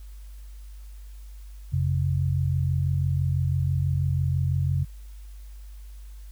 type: tone pair together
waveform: sine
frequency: 89.34 / 135.4 Hz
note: F2 / C#3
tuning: +40 / -40 cents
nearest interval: perfect fifth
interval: 720 cents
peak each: -24 dBFS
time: 1.72-4.85 s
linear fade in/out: 20 ms
effects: added 50 Hz sine -39 dBFS peak until 6.31 s + white hiss -59 dBFS RMS until 6.31 s